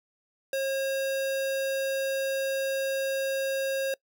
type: tone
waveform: square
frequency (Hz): 540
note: C#5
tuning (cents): -45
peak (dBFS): -27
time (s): 0.53-3.94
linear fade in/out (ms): 2
effects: noise-tail reverb RT60 0.1 s tail -24 dB re dry